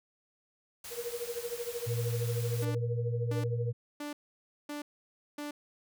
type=band-stop noise; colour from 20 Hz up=white; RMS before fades=-44 dBFS; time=0.84-2.65 s; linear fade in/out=5 ms; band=220 to 350 Hz; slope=96 dB/octave
type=tone with tremolo; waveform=sine; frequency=475.5 Hz; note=A#4; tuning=34 cents sharp; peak=-31 dBFS; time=0.9-3.73 s; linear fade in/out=50 ms; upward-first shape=triangle; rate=13 Hz; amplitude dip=100%
type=tone with pitch glide; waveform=sine; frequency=116.54 to 117.28 Hz; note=A#2 to A#2; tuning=0 to +11 cents; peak=-30 dBFS; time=1.86-3.73 s; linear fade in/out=20 ms; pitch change=+11 cents; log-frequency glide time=2.42-2.63 s
type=tone bursts; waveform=sawtooth; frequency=293.7 Hz; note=D4; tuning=in tune; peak=-33 dBFS; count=5; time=2.62-5.51 s; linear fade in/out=5 ms; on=130 ms; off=560 ms
effects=none